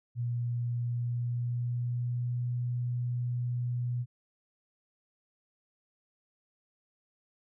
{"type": "tone with pitch glide", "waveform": "sine", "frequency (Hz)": [120, 122.17], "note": ["B2", "B2"], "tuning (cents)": [-49, -18], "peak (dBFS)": -29, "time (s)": [0.15, 4.06], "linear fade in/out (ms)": 50, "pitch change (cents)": 31, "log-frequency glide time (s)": [0.83, 2.43], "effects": []}